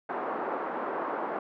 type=band-pass noise; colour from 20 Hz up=white; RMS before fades=-33 dBFS; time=0.09-1.39 s; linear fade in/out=5 ms; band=260 to 1200 Hz; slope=24 dB/octave; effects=none